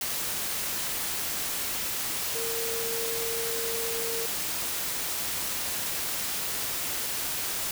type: tone in noise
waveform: sine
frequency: 459.1 Hz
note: A#4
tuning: 26 cents flat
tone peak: -33 dBFS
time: 2.35-4.26 s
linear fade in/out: 2 ms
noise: white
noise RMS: -31 dBFS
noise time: 0.01-7.71 s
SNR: -5 dB
effects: none